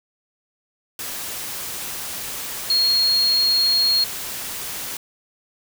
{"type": "tone in noise", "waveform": "sine", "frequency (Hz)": 4281, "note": "C8", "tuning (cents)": 39, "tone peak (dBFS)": -15, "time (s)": [2.7, 4.04], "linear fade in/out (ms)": 2, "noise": "white", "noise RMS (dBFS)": -30, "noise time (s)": [0.99, 4.97], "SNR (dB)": 12, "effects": []}